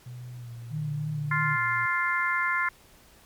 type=tone with pitch glide; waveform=sine; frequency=123.47 to 117.49 Hz; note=B2 to A#2; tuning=0 to +14 cents; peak=-37 dBFS; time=0.06-1.86 s; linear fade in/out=5 ms; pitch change=-86 cents; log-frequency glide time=0.37-0.5 s
type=tone with vibrato; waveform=sine; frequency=150.7 Hz; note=D3; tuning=45 cents sharp; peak=-28 dBFS; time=0.7-1.58 s; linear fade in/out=50 ms; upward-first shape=triangle; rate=3.2 Hz; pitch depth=40 cents each way
type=harmonic tone; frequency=349.2 Hz; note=F4; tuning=in tune; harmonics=3 / 4 / 5 / 6; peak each=-29 / -29 / -29 / -29 dBFS; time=1.31-2.69 s; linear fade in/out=5 ms
effects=pink hiss -56 dBFS RMS until 3.25 s + MP3 96 kbps